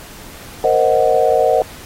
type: chord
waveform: sine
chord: C half-diminished seventh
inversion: third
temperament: equal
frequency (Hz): 466.2 / 523.3 / 622.3 / 740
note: Bb4 / C5 / Eb5 / Gb5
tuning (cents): 0 / 0 / 0 / 0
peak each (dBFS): -16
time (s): 0.64-1.62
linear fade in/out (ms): 2
effects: pink hiss -37 dBFS RMS until 1.85 s + AAC 48 kbps